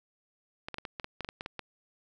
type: clicks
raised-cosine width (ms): 0.3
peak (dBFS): -21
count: 12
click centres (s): 0.685 / 0.743 / 0.784 / 0.852 / 0.998 / 1.044 / 1.207 / 1.247 / 1.289 / 1.409 / 1.461 / 1.593
effects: none